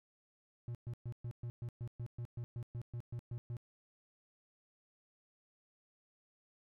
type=tone bursts; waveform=triangle; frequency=119.4 Hz; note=A#2; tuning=42 cents sharp; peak=-37 dBFS; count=16; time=0.68-3.568 s; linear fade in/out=0 ms; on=68 ms; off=120 ms; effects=none